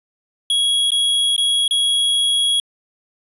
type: tone with dropouts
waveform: square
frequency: 3322 Hz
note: G#7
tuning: in tune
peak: -15 dBFS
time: 0.5-2.6 s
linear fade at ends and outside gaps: 2 ms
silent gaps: 0.906-0.918 / 1.364-1.379 / 1.679-1.709 s
effects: resampled to 24000 Hz